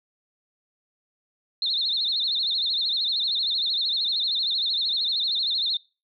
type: tone with vibrato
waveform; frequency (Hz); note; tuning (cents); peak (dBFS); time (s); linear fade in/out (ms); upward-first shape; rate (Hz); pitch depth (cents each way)
sine; 3918; B7; -15; -22; 1.62-5.77; 2; sine; 13; 170
effects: noise-tail reverb RT60 0.3 s tail -23 dB re dry